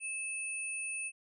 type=tone pair together; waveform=sine; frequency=2610 / 9289 Hz; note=E7 / D9; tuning=-18 / -20 cents; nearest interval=octave + minor seventh; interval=2198 cents; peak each=-37 / -40 dBFS; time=0-1.12 s; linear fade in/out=50 ms; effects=none